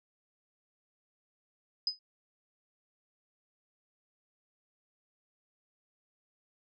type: tone with exponential decay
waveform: sine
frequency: 5010 Hz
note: D#8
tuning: 11 cents sharp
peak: -24 dBFS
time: 1.87-1.99 s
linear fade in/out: 2 ms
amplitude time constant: 24 ms
effects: none

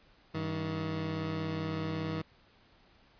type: tone pair together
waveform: 20% pulse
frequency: 97.8 / 159.19 Hz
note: G2 / D#3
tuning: -4 / +40 cents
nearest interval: minor sixth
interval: 844 cents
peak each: -34 / -29 dBFS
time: 0.34-2.22 s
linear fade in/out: 10 ms
effects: pink hiss -63 dBFS RMS until 3.19 s + resampled to 11025 Hz

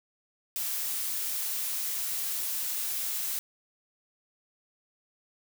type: noise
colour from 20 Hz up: blue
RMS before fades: -32 dBFS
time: 0.56-3.39 s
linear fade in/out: 0 ms
effects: none

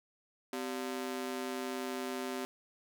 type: ring-modulated tone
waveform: sawtooth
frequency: 321.7 Hz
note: E4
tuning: 42 cents flat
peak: -29 dBFS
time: 0.53-2.45 s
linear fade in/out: 0 ms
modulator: 65.7 Hz
effects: none

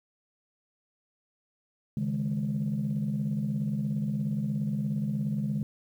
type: chord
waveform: sine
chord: C# suspended second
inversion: none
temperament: equal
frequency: 138.59 / 155.56 / 207.7 Hz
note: C#3 / D#3 / G#3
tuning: 0 / 0 / 0 cents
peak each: -31 / -32 / -29 dBFS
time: 1.97-5.63 s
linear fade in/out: 2 ms
effects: tanh soft clip ceiling -21 dBFS + 10-bit

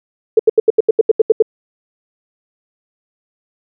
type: tone bursts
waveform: sine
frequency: 442.5 Hz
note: A4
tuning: 10 cents sharp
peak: -4 dBFS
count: 11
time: 0.37-1.424 s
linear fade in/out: 5 ms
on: 24 ms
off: 79 ms
effects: none

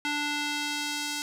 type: tone with band-pass filter sweep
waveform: square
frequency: 293.7 Hz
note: D4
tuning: in tune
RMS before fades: -31 dBFS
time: 0.05-1.22 s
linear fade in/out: 0 ms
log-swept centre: 2600 to 5600 Hz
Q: 0.83
effects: none

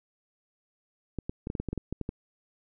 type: clicks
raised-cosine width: 3 ms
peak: -19 dBFS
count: 12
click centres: 1.187 / 1.295 / 1.471 / 1.501 / 1.552 / 1.6 / 1.687 / 1.73 / 1.777 / 1.926 / 2.013 / 2.091 s
effects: none

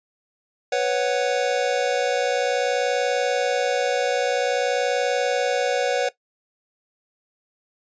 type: chord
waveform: square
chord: B suspended second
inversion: none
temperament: equal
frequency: 493.9 / 554.4 / 740 Hz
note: B4 / C#5 / F#5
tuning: 0 / 0 / 0 cents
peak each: -24 / -24 / -26 dBFS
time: 0.72-6.09 s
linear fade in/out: 5 ms
effects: noise-tail reverb RT60 0.1 s tail -17 dB re dry + resampled to 16000 Hz

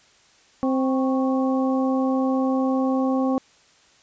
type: harmonic tone with a mistuned harmonic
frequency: 262.3 Hz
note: C4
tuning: 4 cents sharp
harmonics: 1 / 2 / 3 / 4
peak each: -20 / -26 / -30 / -32 dBFS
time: 0.63-3.38 s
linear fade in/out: 0 ms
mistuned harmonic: 4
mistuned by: +83 cents
effects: white hiss -56 dBFS RMS until 4.02 s + resampled to 16000 Hz

